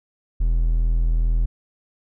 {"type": "tone", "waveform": "triangle", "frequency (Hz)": 41.14, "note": "E1", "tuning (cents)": -3, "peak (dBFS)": -14, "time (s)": [0.4, 1.46], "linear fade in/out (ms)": 10, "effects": []}